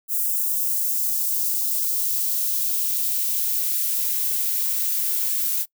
violet noise with high-pass filter sweep, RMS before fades -23 dBFS, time 0.08-5.66 s, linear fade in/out 50 ms, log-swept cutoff 8000 to 970 Hz, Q 0.89, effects noise-tail reverb RT60 0.1 s tail -23 dB re dry

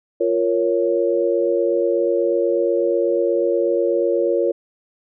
sine chord, Bb minor, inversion second, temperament equal, 349.2 / 466.2 / 554.4 Hz, F4 / Bb4 / Db5, 0 / 0 / 0 cents, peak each -20 dBFS, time 0.2-4.52 s, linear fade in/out 10 ms, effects none

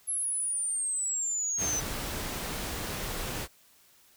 sine exponential sweep, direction down, 11175 to 6000 Hz, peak -28 dBFS, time 0.07-1.81 s, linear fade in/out 20 ms
pink noise, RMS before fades -35 dBFS, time 1.57-3.48 s, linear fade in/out 50 ms
effects white hiss -61 dBFS RMS until 4.16 s

